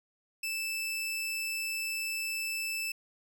sawtooth tone, 2637 Hz, E7, in tune, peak -29 dBFS, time 0.43-2.92 s, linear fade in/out 5 ms, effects none

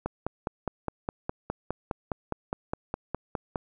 click train, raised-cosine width 1 ms, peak -15 dBFS, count 18, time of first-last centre 0.06-3.558 s, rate 4.86 Hz, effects none

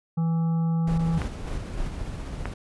harmonic tone, 164.81 Hz, E3, in tune, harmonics 1 / 3 / 5 / 7 / 8, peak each -21 / -43 / -40 / -47 / -51 dBFS, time 0.17-1.19 s, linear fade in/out 10 ms
brown noise bursts, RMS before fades -30 dBFS, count 4, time 0.87-1.88 s, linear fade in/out 5 ms, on 110 ms, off 190 ms
brown noise with tremolo, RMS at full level -32 dBFS, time 0.99-2.54 s, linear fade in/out 5 ms, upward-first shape triangle, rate 15 Hz, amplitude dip 25%
clicks, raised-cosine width 0.5 ms, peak -15 dBFS, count 2, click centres 1.218 / 2.456 s
effects resampled to 24000 Hz

